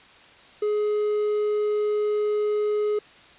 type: tone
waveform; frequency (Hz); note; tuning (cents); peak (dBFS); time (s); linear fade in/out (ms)
triangle; 420; G#4; +19; -19; 0.62-2.99; 5
effects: white hiss -50 dBFS RMS until 3.38 s + resampled to 8000 Hz